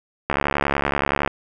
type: click train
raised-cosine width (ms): 0.5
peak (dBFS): -4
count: 70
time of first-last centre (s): 0.3-1.276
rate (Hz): 70.7
effects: none